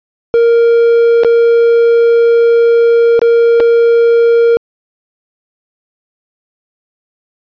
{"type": "tone with dropouts", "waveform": "triangle", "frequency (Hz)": 466.2, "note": "A#4", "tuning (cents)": 0, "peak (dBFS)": -3, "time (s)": [0.34, 4.57], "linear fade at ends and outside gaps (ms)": 0, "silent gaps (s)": [[1.235, 1.247], [3.193, 3.217], [3.6, 3.604]], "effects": ["resampled to 11025 Hz"]}